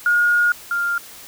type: tone pair in turn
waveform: sine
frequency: 1432 / 1399.3 Hz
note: F6 / F6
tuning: +43 / +3 cents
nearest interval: unison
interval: 40 cents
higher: first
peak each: -13 / -18 dBFS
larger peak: first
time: 0.06-0.52 / 0.71-0.98 s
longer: first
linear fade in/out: 2 ms
effects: white hiss -40 dBFS RMS until 1.27 s